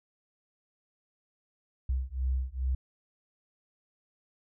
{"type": "beating tone pair", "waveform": "sine", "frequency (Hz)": [63.5, 65.9], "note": ["B1", "C2"], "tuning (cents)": [49, 13], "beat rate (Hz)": 2.4, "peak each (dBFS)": [-31, -31], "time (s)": [1.89, 2.75], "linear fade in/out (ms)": 5, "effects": []}